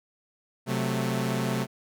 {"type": "chord", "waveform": "sawtooth", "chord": "F# diminished", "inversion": "second", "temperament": "equal", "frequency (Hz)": [130.81, 185, 220], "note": ["C3", "F#3", "A3"], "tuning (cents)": [0, 0, 0], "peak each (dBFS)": [-25, -28, -26], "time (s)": [0.66, 1.67], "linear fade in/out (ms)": 50, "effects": []}